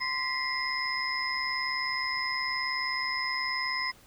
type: tone cluster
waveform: sine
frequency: 1035 / 1954 / 2093 / 5110 Hz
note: C6 / B6 / C7 / D#8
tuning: -19 / -19 / 0 / +45 cents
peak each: -34 / -35 / -34 / -33 dBFS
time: 0-3.92 s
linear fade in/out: 20 ms
effects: pink hiss -57 dBFS RMS until 4.06 s